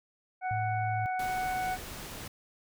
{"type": "harmonic tone", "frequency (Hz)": 742, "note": "F#5", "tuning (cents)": 5, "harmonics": [1, 2, 3], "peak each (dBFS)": [-30, -39, -42], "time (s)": [0.41, 1.78], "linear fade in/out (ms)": 50}
{"type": "tone", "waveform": "sine", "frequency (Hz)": 108.4, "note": "A2", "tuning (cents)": -25, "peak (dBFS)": -32, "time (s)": [0.51, 1.06], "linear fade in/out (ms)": 0}
{"type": "noise", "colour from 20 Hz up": "pink", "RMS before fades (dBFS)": -42, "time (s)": [1.19, 2.28], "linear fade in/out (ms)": 5}
{"effects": []}